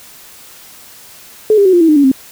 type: tone with pitch steps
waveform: sine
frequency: 430.1 / 401.3 / 374.4 / 349.3 / 326 / 304.1 / 283.8 / 264.8 Hz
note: A4 / G4 / F#4 / F4 / E4 / D#4 / C#4 / C4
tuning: -39 / +41 / +20 / 0 / -19 / -40 / +41 / +21 cents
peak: -5 dBFS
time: 1.5-2.116 s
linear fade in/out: 2 ms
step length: 77 ms
effects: white hiss -38 dBFS RMS until 2.31 s